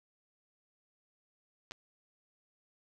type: clicks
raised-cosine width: 0.2 ms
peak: -25 dBFS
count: 2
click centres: 1.711 / 1.719 s
effects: none